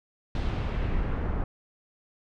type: noise with low-pass filter sweep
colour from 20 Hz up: brown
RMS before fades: -28 dBFS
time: 0.35-1.44 s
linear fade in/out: 2 ms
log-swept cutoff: 4100 to 1400 Hz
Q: 1.2
effects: none